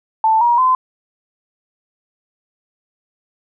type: tone with pitch steps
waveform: sine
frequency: 883 / 951.9 / 1026.1 Hz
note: A5 / A#5 / C6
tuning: +6 / +36 / -34 cents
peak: -10 dBFS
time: 0.24-0.75 s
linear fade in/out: 2 ms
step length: 170 ms
effects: none